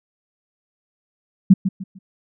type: tone with echo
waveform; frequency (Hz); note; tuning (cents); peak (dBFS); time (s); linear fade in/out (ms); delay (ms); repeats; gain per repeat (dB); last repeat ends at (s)
sine; 190.6; G3; -48; -4; 1.5-1.54; 10; 150; 3; -11; 1.99
effects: none